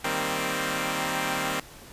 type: chord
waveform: 5% pulse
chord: C minor seventh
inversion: first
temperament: equal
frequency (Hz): 155.56 / 196 / 233.1 / 261.6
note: Eb3 / G3 / Bb3 / C4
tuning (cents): 0 / 0 / 0 / 0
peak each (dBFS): -21 / -22 / -23 / -18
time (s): 0.04-1.6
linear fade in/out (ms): 5
effects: pink hiss -47 dBFS RMS until 1.92 s + resampled to 32000 Hz